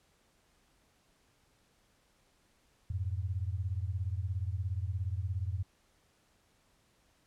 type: beating tone pair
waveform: sine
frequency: 87.31 / 104.31 Hz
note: F2 / G#2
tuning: 0 / +8 cents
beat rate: 17 Hz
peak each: -34 / -36 dBFS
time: 2.9-5.63 s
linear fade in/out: 5 ms
effects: pink hiss -70 dBFS RMS until 7.26 s + low-pass 11000 Hz 12 dB/octave